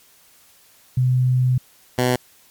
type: tone pair in turn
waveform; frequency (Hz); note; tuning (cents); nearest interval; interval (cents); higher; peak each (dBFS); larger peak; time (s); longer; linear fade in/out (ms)
sine / 10% pulse; 127 / 125.18; B2 / B2; +49 / +24; unison; 25; first; -14 / -8; second; 0.97-1.58 / 1.98-2.16; first; 5
effects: white hiss -53 dBFS RMS until 2.5 s + MP3 96 kbps